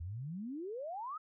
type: exponential sweep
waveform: sine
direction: up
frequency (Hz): 77.78 to 1318.5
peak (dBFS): -39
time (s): 0-1.18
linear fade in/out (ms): 10
effects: none